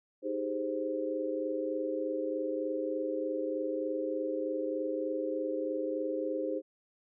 sine chord, Ab major seventh, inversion second, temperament equal, 311.1 / 392 / 415.3 / 523.3 Hz, Eb4 / G4 / Ab4 / C5, 0 / 0 / 0 / 0 cents, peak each -36 / -39 / -39 / -34 dBFS, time 0.22-6.62 s, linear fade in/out 50 ms, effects none

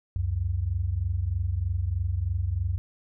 sine tone pair together, 69.3 / 92.5 Hz, C#2 / F#2, 0 / 0 cents, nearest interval perfect fourth, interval 500 cents, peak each -29 / -26 dBFS, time 0.16-2.78 s, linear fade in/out 0 ms, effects none

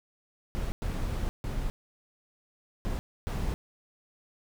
brown noise bursts at uneven times, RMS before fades -31 dBFS, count 5, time 0.55-0.72 / 0.82-1.29 / 1.44-1.7 / 2.85-2.99 / 3.27-3.54 s, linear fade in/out 0 ms, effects none

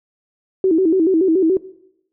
sine tone with vibrato, 349.2 Hz, F4, in tune, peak -11 dBFS, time 0.64-1.57 s, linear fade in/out 2 ms, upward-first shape square, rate 7 Hz, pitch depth 140 cents each way, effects noise-tail reverb RT60 0.8 s tail -19 dB re dry

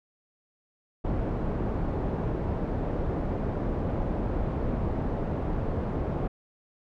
pink low-pass noise, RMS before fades -29 dBFS, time 1.04-6.28 s, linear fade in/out 10 ms, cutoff 650 Hz, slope 12 dB/octave, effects none

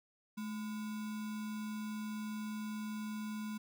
sine tone with sample-and-hold, 214.3 Hz, A3, 45 cents flat, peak -38 dBFS, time 0.37-3.58 s, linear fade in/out 10 ms, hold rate 1225 Hz, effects none

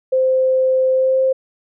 sine tone with pitch glide, 520 to 526 Hz, C5 to C5, -11 to +9 cents, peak -12 dBFS, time 0.12-1.33 s, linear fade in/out 10 ms, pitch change +20 cents, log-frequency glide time 0.92-1.2 s, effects none

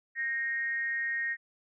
sine tone with frequency modulation, 1864.7 Hz, A#6, in tune, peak -29 dBFS, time 0.15-1.37 s, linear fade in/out 50 ms, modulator 261 Hz, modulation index 0.41, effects none

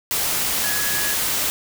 sine tone in noise, 1680 Hz, G#6, 19 cents sharp, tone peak -27 dBFS, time 0.64-1.14 s, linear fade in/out 0 ms, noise white, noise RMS -22 dBFS, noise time 0.11-1.5 s, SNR -8 dB, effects none

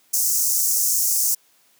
pink high-pass noise, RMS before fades -20 dBFS, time 0.13-1.35 s, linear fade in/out 10 ms, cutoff 5700 Hz, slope 48 dB/octave, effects white hiss -59 dBFS RMS until 1.79 s + high-pass 150 Hz 12 dB/octave

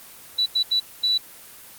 sine tone bursts at uneven times, 3951 Hz, B7, in tune, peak -17 dBFS, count 4, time 0.38-0.46 / 0.55-0.63 / 0.71-0.8 / 1.03-1.18 s, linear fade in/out 10 ms, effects white hiss -44 dBFS RMS until 1.78 s + Opus 24 kbps

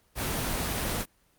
pink noise, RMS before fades -30 dBFS, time 0.15-1.06 s, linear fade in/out 50 ms, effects pink hiss -66 dBFS RMS until 1.38 s + Opus 24 kbps

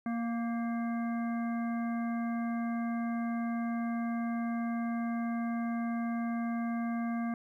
harmonic tone with a mistuned harmonic, 233.1 Hz, A#3, in tune, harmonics 1 / 3 / 5 / 7 / 9, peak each -31 / -41 / -45 / -48 / -50 dBFS, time 0.06-7.34 s, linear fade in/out 2 ms, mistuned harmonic 7, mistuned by -33 cents, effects 12-bit

